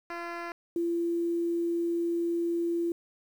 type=tone pair in turn; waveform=10% pulse / sine; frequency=342.4 / 340.5 Hz; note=F4 / F4; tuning=-34 / -44 cents; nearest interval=unison; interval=10 cents; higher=first; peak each=-26 dBFS; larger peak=neither; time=0.1-0.52 / 0.76-2.92 s; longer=second; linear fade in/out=2 ms; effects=low-pass 3000 Hz 12 dB/octave + 9-bit